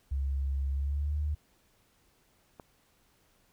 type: tone with pitch glide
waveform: sine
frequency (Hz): 68.4 to 74.59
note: C#2 to D2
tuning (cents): -23 to +27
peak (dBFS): -28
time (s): 0.11-1.35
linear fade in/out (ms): 10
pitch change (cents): +150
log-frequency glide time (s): 0.73-1.17
type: click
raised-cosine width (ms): 1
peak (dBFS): -31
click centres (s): 2.598
effects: pink hiss -68 dBFS RMS until 3.52 s